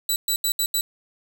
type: tone bursts at uneven times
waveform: 15% pulse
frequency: 3951 Hz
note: B7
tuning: in tune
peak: -13 dBFS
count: 5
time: 0.09-0.16 / 0.28-0.36 / 0.44-0.52 / 0.59-0.66 / 0.74-0.81 s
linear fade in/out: 2 ms
effects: none